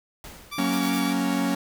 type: noise with exponential decay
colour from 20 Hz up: pink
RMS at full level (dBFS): -40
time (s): 0.24-1.21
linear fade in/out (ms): 1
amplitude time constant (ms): 210
type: tone with vibrato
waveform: 15% pulse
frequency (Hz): 1155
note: D6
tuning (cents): -29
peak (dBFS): -25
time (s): 0.51-1.14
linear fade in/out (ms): 20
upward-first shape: triangle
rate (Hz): 5.2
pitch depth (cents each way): 34
type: chord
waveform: 45% pulse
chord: F# major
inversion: none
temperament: equal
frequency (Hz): 185 / 233.1 / 277.2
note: F#3 / A#3 / C#4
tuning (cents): 0 / 0 / 0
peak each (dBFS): -28 / -28 / -25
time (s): 0.58-1.55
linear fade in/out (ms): 5
type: noise bursts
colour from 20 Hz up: white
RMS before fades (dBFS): -38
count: 3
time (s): 0.72-0.997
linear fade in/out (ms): 5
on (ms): 71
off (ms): 32
effects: none